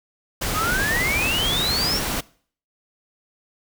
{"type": "noise", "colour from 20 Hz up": "pink", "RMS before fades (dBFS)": -25, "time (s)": [0.41, 2.21], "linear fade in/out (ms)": 10}
{"type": "exponential sweep", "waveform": "sine", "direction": "up", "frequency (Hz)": [1203, 5720], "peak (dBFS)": -21, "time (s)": [0.53, 2.01], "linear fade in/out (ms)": 50}
{"effects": ["noise-tail reverb RT60 0.5 s tail -22 dB re dry"]}